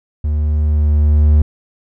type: tone with level ramp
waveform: triangle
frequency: 75.1 Hz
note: D2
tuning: 39 cents sharp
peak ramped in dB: -12 to -4 dBFS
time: 0.24-1.42 s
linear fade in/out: 5 ms
effects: none